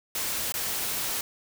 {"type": "noise with dropouts", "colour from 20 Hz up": "white", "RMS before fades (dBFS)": -30, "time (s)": [0.15, 1.21], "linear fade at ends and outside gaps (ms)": 2, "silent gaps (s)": [0.522, 0.54], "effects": []}